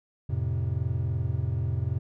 triangle chord, F major, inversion none, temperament equal, 87.31 / 110 / 130.81 Hz, F2 / A2 / C3, 0 / 0 / 0 cents, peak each -28 dBFS, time 0.29-1.99 s, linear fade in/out 10 ms, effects none

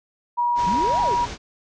sine tone, 960 Hz, B5, 49 cents flat, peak -18 dBFS, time 0.37-1.26 s, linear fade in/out 20 ms
pink low-pass noise, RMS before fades -33 dBFS, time 0.55-1.38 s, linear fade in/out 50 ms, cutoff 6900 Hz, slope 48 dB/octave
sine exponential two-way sweep, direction up then down, 161.3 to 880 to 345.3 Hz, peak -25 dBFS, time 0.66-1.15 s, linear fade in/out 10 ms, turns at 1.01 s
effects none

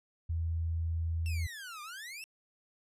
sine tone, 82.41 Hz, E2, in tune, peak -30 dBFS, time 0.29-1.47 s, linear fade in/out 10 ms
sawtooth exponential two-way sweep, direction down then up, 2740 to 1175 to 2740 Hz, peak -39 dBFS, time 1.26-2.24 s, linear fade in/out 0 ms, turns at 1.82 s
effects resampled to 32000 Hz

